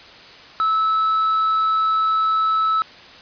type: tone with quantisation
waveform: triangle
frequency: 1305 Hz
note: E6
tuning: 18 cents flat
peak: -14 dBFS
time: 0.6-2.82 s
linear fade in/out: 0 ms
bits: 7
effects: white hiss -42 dBFS RMS until 3.21 s + resampled to 11025 Hz